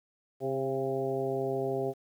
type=harmonic tone with a mistuned harmonic; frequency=133.5 Hz; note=C3; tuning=35 cents sharp; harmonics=1 / 2 / 3 / 4 / 5 / 6; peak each=-38 / -39 / -31 / -37 / -36 / -43 dBFS; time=0.4-1.94 s; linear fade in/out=50 ms; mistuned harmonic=5; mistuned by=+23 cents; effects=10-bit